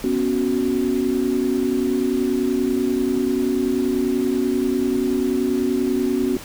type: chord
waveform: sine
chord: B suspended second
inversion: none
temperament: equal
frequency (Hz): 246.9 / 277.2 / 370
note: B3 / C#4 / F#4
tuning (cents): 0 / 0 / 0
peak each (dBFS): -22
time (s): 0.04-6.37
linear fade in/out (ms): 2
effects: pink hiss -37 dBFS RMS until 6.44 s